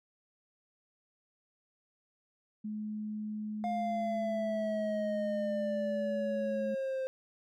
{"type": "tone", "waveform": "sine", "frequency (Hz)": 212.9, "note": "G#3", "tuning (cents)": 43, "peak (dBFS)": -35, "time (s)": [2.64, 6.75], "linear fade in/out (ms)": 10}
{"type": "exponential sweep", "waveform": "triangle", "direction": "down", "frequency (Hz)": [708, 523.3], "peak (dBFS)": -30, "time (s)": [3.64, 7.07], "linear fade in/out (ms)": 0}
{"effects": []}